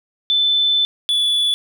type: tone pair in turn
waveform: sine / triangle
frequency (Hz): 3520 / 3442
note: A7 / A7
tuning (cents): 0 / -39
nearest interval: unison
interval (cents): 39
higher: first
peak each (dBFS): -13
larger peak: neither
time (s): 0.3-0.85 / 1.09-1.54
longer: first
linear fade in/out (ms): 0
effects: none

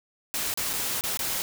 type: noise with dropouts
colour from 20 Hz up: white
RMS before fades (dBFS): -29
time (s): 0.34-1.42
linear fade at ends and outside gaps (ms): 0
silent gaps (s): 0.539-0.574 / 0.732-0.736 / 1.01-1.038 / 1.172-1.192
effects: none

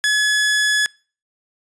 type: tone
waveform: sawtooth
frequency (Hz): 1700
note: G#6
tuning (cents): +40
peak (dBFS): -11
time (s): 0.04-0.86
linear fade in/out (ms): 0
effects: noise-tail reverb RT60 0.4 s tail -26 dB re dry + resampled to 22050 Hz

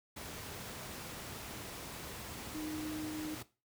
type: tone in noise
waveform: sine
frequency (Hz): 308.6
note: D#4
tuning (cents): -14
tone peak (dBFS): -39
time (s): 2.54-3.35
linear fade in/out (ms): 10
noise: pink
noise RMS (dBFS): -45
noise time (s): 0.16-3.43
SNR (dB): +3
effects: noise-tail reverb RT60 0.3 s tail -17 dB re dry + high-pass 60 Hz 12 dB/octave

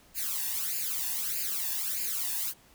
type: noise with flanger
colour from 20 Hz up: blue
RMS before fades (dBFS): -32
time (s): 0.14-2.54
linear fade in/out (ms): 50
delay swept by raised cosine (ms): 0.42 to 1.14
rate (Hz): 1.6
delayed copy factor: +0.95
effects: pink hiss -59 dBFS RMS until 2.74 s

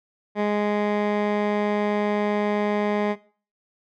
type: tone with low-pass filter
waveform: 15% pulse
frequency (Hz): 207.7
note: G#3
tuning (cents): 0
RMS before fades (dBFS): -23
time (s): 0.35-3.16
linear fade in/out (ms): 50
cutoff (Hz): 2100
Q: 0.73
effects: noise-tail reverb RT60 0.4 s tail -18 dB re dry

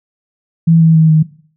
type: tone with pitch steps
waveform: sine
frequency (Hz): 164.81 / 162.07 / 159.38 / 156.73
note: E3 / E3 / D#3 / D#3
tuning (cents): 0 / -29 / +42 / +13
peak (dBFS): -5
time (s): 0.67-1.23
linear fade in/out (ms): 10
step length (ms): 140
effects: noise-tail reverb RT60 0.5 s tail -18 dB re dry

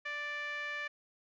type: tone with band-pass filter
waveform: sawtooth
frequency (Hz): 587.3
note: D5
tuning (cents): 0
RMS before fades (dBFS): -39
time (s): 0.05-0.88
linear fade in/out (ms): 10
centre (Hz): 2000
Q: 5.6
effects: resampled to 16000 Hz

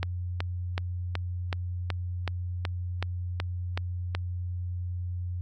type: click train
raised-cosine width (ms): 0.3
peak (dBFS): -14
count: 12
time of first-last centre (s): 0.03-4.15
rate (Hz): 2.67
effects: added 89 Hz sine -30 dBFS peak until 5.41 s

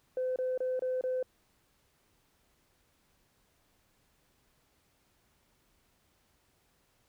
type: tone bursts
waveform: sine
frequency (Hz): 511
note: C5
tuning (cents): -41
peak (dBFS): -28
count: 5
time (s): 0.17-1.228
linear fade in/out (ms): 2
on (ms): 190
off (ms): 27
effects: tanh soft clip ceiling -26 dBFS + pink hiss -71 dBFS RMS until 7.08 s

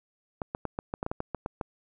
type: clicks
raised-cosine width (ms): 1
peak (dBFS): -17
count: 12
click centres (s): 0.418 / 0.549 / 0.653 / 0.789 / 0.939 / 1.029 / 1.064 / 1.115 / 1.204 / 1.347 / 1.461 / 1.612
effects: none

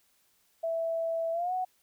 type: tone with pitch glide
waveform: sine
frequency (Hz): 659.3 to 740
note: E5 to F#5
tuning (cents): 0 to 0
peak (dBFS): -28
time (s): 0.63-1.65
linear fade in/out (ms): 10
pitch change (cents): +200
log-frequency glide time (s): 1.32-1.53
effects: white hiss -69 dBFS RMS until 1.82 s

